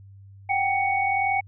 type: tone cluster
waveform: sine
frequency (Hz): 747 / 788 / 2230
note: F#5 / G5 / C#7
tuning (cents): +16 / +9 / +10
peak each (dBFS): -29 / -23 / -25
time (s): 0.49-1.41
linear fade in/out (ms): 10
effects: added 98 Hz sine -44 dBFS peak until 1.47 s